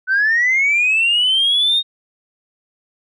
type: linear sweep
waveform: sine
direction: up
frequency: 1494 to 3729 Hz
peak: -11 dBFS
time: 0.07-1.83 s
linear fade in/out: 50 ms
effects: tanh soft clip ceiling -9 dBFS